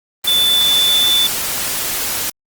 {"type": "tone in noise", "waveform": "sine", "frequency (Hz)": 3504, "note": "A7", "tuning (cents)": -8, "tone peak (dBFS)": -11, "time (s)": [0.27, 1.27], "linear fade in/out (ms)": 5, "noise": "white", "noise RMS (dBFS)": -20, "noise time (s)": [0.24, 2.3], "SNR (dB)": 6, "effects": ["Opus 24 kbps"]}